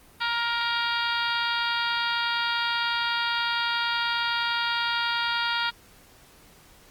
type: harmonic tone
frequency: 469.3 Hz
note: A#4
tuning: 12 cents sharp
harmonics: 2 / 3 / 4 / 5 / 6 / 7 / 8 / 9 / 10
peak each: -30 / -28 / -34 / -36 / -36 / -33 / -34 / -39 / -37 dBFS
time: 0.2-5.71 s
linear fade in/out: 20 ms
effects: pink hiss -54 dBFS RMS until 6.9 s + Opus 32 kbps